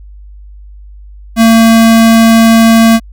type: tone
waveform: square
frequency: 226.6 Hz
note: A#3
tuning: 49 cents flat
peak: -3 dBFS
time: 1.36-3 s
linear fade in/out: 50 ms
effects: added 50 Hz sine -29 dBFS peak until 3.12 s